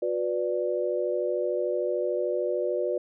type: chord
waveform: sine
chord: B minor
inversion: second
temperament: equal with one note detuned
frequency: 362.4 / 493.9 / 587.3 Hz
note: F#4 / B4 / D5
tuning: -36 / 0 / 0 cents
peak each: -29 dBFS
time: 0.02-2.98 s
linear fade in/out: 5 ms
effects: none